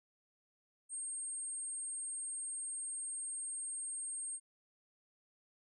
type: tone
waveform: sine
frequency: 8560 Hz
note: C9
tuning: 38 cents sharp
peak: -39 dBFS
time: 0.89-4.4 s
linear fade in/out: 50 ms
effects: none